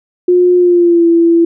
sine tone with pitch glide, 358.1 to 336.1 Hz, F4 to E4, +43 to +34 cents, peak -5 dBFS, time 0.28-1.45 s, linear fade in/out 5 ms, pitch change -109 cents, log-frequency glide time 0.57-1.07 s, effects none

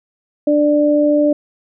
sine tone pair together, 295.6 / 590.9 Hz, D4 / D5, +11 / +10 cents, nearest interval octave, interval 1199 cents, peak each -13 dBFS, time 0.47-1.33 s, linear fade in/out 5 ms, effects none

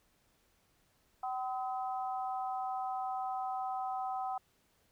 harmonic tone, 254.6 Hz, C4, 47 cents flat, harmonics 3 / 4 / 5, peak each -35 / -44 / -43 dBFS, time 1.23-4.38 s, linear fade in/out 5 ms, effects pink hiss -72 dBFS RMS until 4.91 s

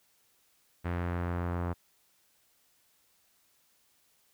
sawtooth tone with low-pass filter sweep, 87.31 Hz, F2, in tune, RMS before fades -33 dBFS, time 0.84-1.74 s, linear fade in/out 20 ms, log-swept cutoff 1900 to 1200 Hz, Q 1.5, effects white hiss -69 dBFS RMS until 4.33 s

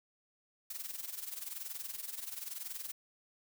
blue noise with amplitude modulation, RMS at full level -40 dBFS, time 0.7-2.92 s, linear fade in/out 5 ms, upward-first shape sine, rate 21 Hz, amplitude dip 75%, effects none

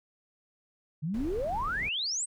sine exponential sweep, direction up, 142.2 to 8640 Hz, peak -29 dBFS, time 1.02-2.26 s, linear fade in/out 20 ms
brown noise, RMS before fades -39 dBFS, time 1.14-1.89 s, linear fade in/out 2 ms
effects none

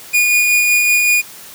45% pulse tone with tremolo, 2446 Hz, D#7, 30 cents flat, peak -9 dBFS, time 0.13-1.22 s, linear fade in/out 20 ms, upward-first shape sine, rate 5.3 Hz, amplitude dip 25%, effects white hiss -36 dBFS RMS until 1.54 s + high-pass 80 Hz 12 dB/octave

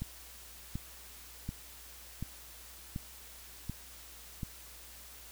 click train, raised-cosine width 5 ms, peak -24 dBFS, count 7, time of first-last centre 0.02-4.432 s, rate 1.36 Hz, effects added 60 Hz sine -57 dBFS peak until 5.31 s + white hiss -52 dBFS RMS until 5.31 s

